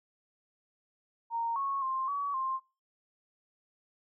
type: tone with pitch steps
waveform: sine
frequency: 926 / 1101 / 1054 / 1134 / 1055 Hz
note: A#5 / C#6 / C6 / C#6 / C6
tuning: -12 / -12 / +12 / +39 / +14 cents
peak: -30 dBFS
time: 1.3-2.6 s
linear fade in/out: 50 ms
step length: 260 ms
effects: noise-tail reverb RT60 0.3 s tail -21 dB re dry

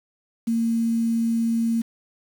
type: tone with quantisation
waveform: sine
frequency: 229.2 Hz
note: A#3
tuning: 29 cents flat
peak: -19 dBFS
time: 0.47-1.82 s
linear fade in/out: 10 ms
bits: 7
effects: none

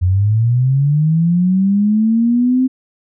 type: linear sweep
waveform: sine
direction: up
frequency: 87.31 to 261.6 Hz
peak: -10 dBFS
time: 0.01-2.68 s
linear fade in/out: 20 ms
effects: none

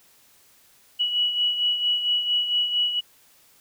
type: beating tone pair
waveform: sine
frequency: 2932 / 2936.4 Hz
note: F#7 / F#7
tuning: -16 / -14 cents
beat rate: 4.4 Hz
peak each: -21 / -29 dBFS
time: 0.99-3.01 s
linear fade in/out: 20 ms
effects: white hiss -57 dBFS RMS until 3.6 s

